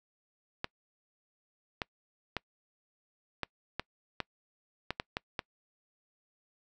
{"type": "clicks", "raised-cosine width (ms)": 0.3, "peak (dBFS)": -16, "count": 10, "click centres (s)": [0.644, 1.818, 2.367, 3.433, 3.796, 4.203, 4.906, 4.999, 5.169, 5.392], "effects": ["noise-tail reverb RT60 0.1 s tail -26 dB re dry"]}